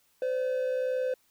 triangle tone pair together, 511.4 / 573 Hz, C5 / D5, -40 / -43 cents, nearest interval major second, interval 197 cents, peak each -25 / -35 dBFS, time 0.22-1.14 s, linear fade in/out 2 ms, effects white hiss -68 dBFS RMS until 1.3 s

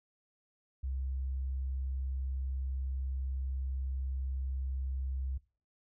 sine tone, 66 Hz, C2, 16 cents sharp, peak -33 dBFS, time 0.83-5.38 s, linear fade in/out 10 ms, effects noise-tail reverb RT60 0.4 s tail -21 dB re dry

